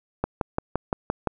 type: click train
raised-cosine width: 1 ms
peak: -9 dBFS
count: 7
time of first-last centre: 0.24-1.273 s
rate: 5.81 Hz
effects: none